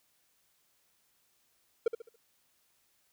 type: tone with echo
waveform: triangle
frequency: 460 Hz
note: A#4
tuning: 23 cents flat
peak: -21 dBFS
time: 1.86-1.88 s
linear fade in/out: 5 ms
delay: 70 ms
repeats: 4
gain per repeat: -9 dB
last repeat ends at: 2.16 s
effects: white hiss -72 dBFS RMS until 3.12 s